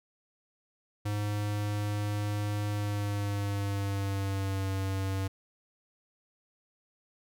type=tone with pitch glide; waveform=square; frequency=103.83 to 96.32 Hz; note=G#2 to G2; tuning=0 to -30 cents; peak=-30 dBFS; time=1.05-5.28 s; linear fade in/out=10 ms; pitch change=-130 cents; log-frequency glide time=2.69-4.69 s; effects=none